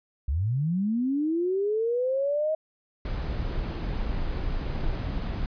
sine linear sweep, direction up, 61 to 635 Hz, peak -23 dBFS, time 0.28-2.55 s, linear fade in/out 5 ms
brown noise, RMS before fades -29 dBFS, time 3.05-5.46 s, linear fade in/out 2 ms
effects resampled to 11025 Hz

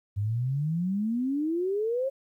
sine exponential sweep, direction up, 98 to 551 Hz, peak -25 dBFS, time 0.16-2.1 s, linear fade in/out 20 ms, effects 11-bit

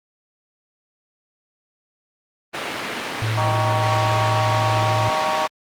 white band-pass noise, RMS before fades -27 dBFS, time 2.53-5.48 s, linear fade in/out 20 ms, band 150 to 2600 Hz, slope 12 dB/octave
triangle tone, 110.5 Hz, A2, 8 cents sharp, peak -18 dBFS, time 3.22-5.09 s, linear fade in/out 0 ms
sine chord, Eb dominant seventh, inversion none, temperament just, 622.3 / 777.8 / 933.4 / 1120.1 Hz, Eb5 / G5 / Bb5 / Db6, 0 / -14 / +2 / +18 cents, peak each -25 dBFS, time 3.37-5.47 s, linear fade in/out 10 ms
effects Opus 32 kbps

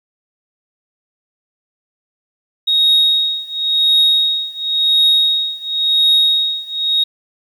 sine tone with tremolo, 3756 Hz, A#7, 12 cents sharp, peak -6 dBFS, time 2.67-7.04 s, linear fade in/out 10 ms, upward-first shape triangle, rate 0.94 Hz, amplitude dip 95%, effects tanh soft clip ceiling -6 dBFS + 8-bit

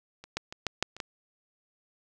clicks, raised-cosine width 0.2 ms, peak -28 / -13 / -23 / -11 / -8 / -27 / -16 dBFS, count 7, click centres 0.24 / 0.37 / 0.525 / 0.667 / 0.826 / 0.966 / 1.002 s, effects none

